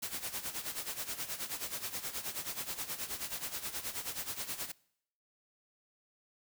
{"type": "noise with tremolo", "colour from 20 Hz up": "white", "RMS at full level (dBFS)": -37, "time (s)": [0.02, 4.72], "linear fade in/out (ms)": 10, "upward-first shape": "sine", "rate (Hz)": 9.4, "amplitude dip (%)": 75, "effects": ["noise-tail reverb RT60 0.7 s tail -23 dB re dry"]}